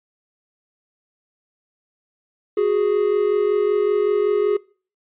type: tone pair together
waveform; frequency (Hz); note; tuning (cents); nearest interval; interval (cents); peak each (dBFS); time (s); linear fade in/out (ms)
triangle; 370 / 415.3; F#4 / G#4; 0 / 0; major second; 200; -19 / -15; 2.57-4.57; 5
effects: noise-tail reverb RT60 0.4 s tail -23 dB re dry + resampled to 8000 Hz